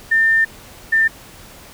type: tone pair in turn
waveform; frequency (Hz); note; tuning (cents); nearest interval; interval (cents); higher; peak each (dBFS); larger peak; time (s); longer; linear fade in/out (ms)
sine; 1800 / 1792.8; A6 / A6; +39 / +32; unison; 7; first; -11; neither; 0.11-0.45 / 0.92-1.08; first; 10
effects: pink hiss -41 dBFS RMS until 1.73 s